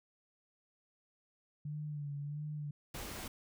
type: tone with vibrato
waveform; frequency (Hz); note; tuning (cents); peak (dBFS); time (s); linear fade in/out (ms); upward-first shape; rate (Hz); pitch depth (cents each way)
sine; 146.83; D3; 0; -38; 1.65-2.71; 5; sine; 1.5; 48
type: noise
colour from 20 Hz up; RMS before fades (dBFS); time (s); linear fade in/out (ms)
pink; -44; 2.94-3.28; 5
effects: none